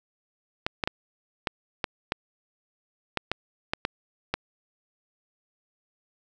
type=clicks; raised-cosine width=0.3 ms; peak=-9 dBFS; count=11; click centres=0.665 / 0.838 / 0.875 / 1.472 / 1.842 / 2.121 / 3.173 / 3.316 / 3.735 / 3.851 / 4.34 s; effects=none